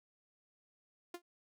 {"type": "tone with exponential decay", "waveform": "sawtooth", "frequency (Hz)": 349.4, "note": "F4", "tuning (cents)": 1, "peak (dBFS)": -36, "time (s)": [1.14, 1.22], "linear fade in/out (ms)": 5, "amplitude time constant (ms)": 16, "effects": []}